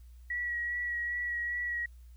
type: tone with vibrato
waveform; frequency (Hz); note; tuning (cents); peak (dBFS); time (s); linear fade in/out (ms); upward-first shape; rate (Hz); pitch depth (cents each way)
sine; 1924; B6; -46; -31; 0.3-1.86; 5; sine; 2.5; 19
effects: added 60 Hz sine -49 dBFS peak until 2.16 s + white hiss -71 dBFS RMS until 2.16 s